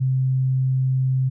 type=tone; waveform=sine; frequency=130.81 Hz; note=C3; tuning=in tune; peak=-17 dBFS; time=0-1.3 s; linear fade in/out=20 ms; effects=none